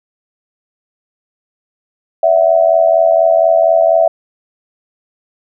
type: tone with amplitude modulation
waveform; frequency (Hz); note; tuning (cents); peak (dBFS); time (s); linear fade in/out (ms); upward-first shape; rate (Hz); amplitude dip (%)
sine; 659.3; E5; 0; -3; 2.23-4.08; 5; sine; 84.2; 85
effects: none